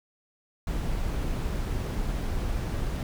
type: noise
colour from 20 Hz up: brown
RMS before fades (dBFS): -29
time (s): 0.67-3.03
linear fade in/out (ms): 2
effects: none